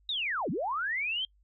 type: linear two-way sweep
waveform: sine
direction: down then up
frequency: 3873 to 140 to 3219 Hz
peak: -29 dBFS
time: 0.09-1.25 s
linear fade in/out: 2 ms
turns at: 0.5 s
effects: noise-tail reverb RT60 0.1 s tail -26 dB re dry + added 50 Hz sine -62 dBFS peak until 1.43 s